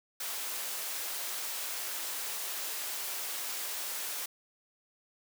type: high-pass noise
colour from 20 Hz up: white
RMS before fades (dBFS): -37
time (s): 0.2-4.26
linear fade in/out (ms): 5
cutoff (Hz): 450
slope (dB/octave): 12
effects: none